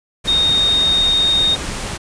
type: tone in noise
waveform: sine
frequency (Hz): 3700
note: A#7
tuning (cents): -14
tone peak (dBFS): -12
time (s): 0.27-1.56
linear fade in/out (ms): 20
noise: pink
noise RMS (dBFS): -25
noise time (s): 0.24-1.98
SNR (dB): +10
effects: resampled to 22050 Hz